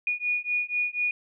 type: beating tone pair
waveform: sine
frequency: 2451 / 2455.1 Hz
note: D#7 / D#7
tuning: -27 / -24 cents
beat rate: 4.1 Hz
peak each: -28 dBFS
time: 0.07-1.11 s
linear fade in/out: 2 ms
effects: none